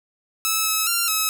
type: tone with pitch steps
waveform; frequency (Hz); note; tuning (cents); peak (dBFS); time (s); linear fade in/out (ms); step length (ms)
5% pulse; 1301 / 1293 / 1382 / 1288; E6 / E6 / F6 / E6; -23 / -34 / -19 / -41; -8; 0.45-1.29; 0; 210
effects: none